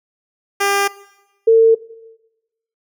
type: tone pair in turn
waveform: 10% pulse / sine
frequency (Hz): 400 / 451.5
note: G4 / A4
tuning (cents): +35 / +45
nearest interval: major second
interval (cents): 210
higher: second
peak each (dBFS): -6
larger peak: neither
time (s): 0.6-0.88 / 1.47-1.75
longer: neither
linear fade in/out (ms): 10
effects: noise-tail reverb RT60 1.0 s tail -19 dB re dry